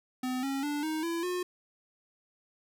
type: tone with pitch steps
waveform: square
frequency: 254.6 / 272.9 / 292.5 / 313.4 / 335.9 / 360.1 Hz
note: C4 / C#4 / D4 / D#4 / E4 / F#4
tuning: -47 / -27 / -7 / +13 / +33 / -47 cents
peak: -31 dBFS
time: 0.23-1.43 s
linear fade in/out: 5 ms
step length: 200 ms
effects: none